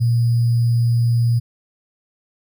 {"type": "tone with sample-and-hold", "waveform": "sine", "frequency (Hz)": 117.9, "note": "A#2", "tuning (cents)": 20, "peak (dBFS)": -13, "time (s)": [0, 1.4], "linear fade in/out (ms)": 20, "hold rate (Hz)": 4900, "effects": []}